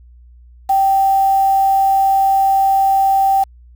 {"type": "tone with quantisation", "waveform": "sine", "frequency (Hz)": 779, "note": "G5", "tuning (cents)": -11, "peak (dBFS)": -10, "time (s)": [0.69, 3.44], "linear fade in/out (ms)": 10, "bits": 5, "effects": ["added 60 Hz sine -40 dBFS peak until 3.75 s"]}